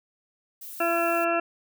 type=noise; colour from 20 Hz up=violet; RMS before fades=-40 dBFS; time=0.61-1.25 s; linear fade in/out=10 ms
type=harmonic tone; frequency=338.2 Hz; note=E4; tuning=44 cents sharp; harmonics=1 / 2 / 3 / 4 / 5 / 7 / 8; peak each=-29 / -25 / -38 / -28 / -34 / -41 / -31 dBFS; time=0.8-1.4 s; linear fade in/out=5 ms
effects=none